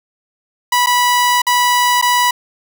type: tone with dropouts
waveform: sawtooth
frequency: 981 Hz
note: B5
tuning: 12 cents flat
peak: -7 dBFS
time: 0.72-2.31 s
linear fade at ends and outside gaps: 5 ms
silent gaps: 0.862-0.869 / 1.419-1.467 / 2.015-2.024 s
effects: none